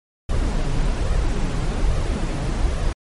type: noise with flanger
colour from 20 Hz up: brown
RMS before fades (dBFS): -20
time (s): 0.29-2.93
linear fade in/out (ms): 5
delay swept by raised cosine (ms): 1.6 to 7.2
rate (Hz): 1.2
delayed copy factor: +0.5
effects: MP3 48 kbps